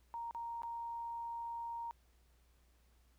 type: tone with dropouts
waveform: sine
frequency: 932.3 Hz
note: A#5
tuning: in tune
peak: -40 dBFS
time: 0.14-1.91 s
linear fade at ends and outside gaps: 0 ms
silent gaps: 0.31-0.348 / 0.62-0.633 s
effects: added 60 Hz sine -67 dBFS peak until 3.18 s + pink hiss -75 dBFS RMS until 3.18 s